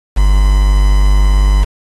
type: tone with quantisation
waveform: triangle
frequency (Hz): 49.46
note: G1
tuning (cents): +16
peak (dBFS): -4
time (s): 0.16-1.65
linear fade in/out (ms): 20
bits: 4
effects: AAC 32 kbps